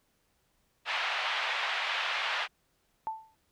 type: band-pass noise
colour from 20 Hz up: white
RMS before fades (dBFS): -32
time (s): 0.85-2.48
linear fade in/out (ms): 50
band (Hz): 700 to 3200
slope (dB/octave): 24
type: tone with exponential decay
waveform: sine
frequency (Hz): 883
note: A5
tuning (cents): +6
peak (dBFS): -28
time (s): 3.07-3.35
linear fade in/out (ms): 0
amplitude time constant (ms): 59
effects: pink hiss -73 dBFS RMS until 3.51 s